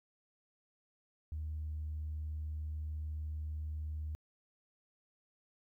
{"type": "tone with pitch glide", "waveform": "sine", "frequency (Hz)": [77.2, 76.76], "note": ["D#2", "D#2"], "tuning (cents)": [-13, -23], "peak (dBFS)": -36, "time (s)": [1.32, 4.15], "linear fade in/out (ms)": 0, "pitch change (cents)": -10, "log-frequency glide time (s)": [1.54, 1.74], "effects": ["tanh soft clip ceiling -33 dBFS", "13-bit"]}